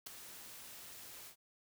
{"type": "noise with ADSR envelope", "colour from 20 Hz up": "white", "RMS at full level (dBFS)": -42, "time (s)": [0.06, 1.36], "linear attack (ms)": 10, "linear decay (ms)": 5, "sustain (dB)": -10, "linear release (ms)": 85, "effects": []}